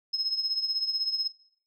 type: tone with tremolo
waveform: sine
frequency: 5160 Hz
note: E8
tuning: 38 cents flat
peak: -22 dBFS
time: 0.13-1.28 s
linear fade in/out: 10 ms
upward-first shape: triangle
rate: 16 Hz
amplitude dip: 85%
effects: noise-tail reverb RT60 0.6 s tail -19 dB re dry + tanh soft clip ceiling -19 dBFS